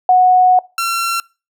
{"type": "tone pair in turn", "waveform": ["sine", "sawtooth"], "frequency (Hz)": [735, 1359.7], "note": ["F#5", "F6"], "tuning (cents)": [-12, -47], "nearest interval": "major seventh", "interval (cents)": 1065, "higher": "second", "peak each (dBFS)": [-6, -12], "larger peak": "first", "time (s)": [[0.09, 0.59], [0.78, 1.2]], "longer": "first", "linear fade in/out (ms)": 2, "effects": ["noise-tail reverb RT60 0.3 s tail -23 dB re dry"]}